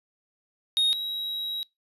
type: tone pair in turn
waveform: triangle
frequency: 3729 / 3847 Hz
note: A#7 / B7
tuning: 0 / -46 cents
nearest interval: minor second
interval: 54 cents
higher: second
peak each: -18 / -27 dBFS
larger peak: first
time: 0.77-0.93 / 0.93-1.63 s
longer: second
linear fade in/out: 0 ms
effects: noise-tail reverb RT60 0.2 s tail -25 dB re dry + resampled to 32000 Hz